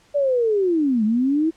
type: linear two-way sweep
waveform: sine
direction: down then up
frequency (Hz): 587.3 to 207.7 to 330.9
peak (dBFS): -16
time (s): 0.14-1.51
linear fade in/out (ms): 20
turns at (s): 1.04
effects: pink hiss -56 dBFS RMS until 1.56 s + low-pass 8000 Hz 12 dB/octave